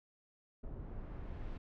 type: noise with low-pass filter sweep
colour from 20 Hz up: brown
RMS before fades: -44 dBFS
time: 0.63-1.58 s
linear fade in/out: 10 ms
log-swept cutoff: 850 to 3300 Hz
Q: 0.73
effects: none